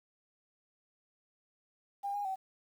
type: tone with pitch steps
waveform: sine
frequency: 802 / 817 / 765 Hz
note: G5 / G#5 / G5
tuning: +39 / -29 / -42 cents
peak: -33 dBFS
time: 2.03-2.36 s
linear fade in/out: 20 ms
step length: 110 ms
effects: 10-bit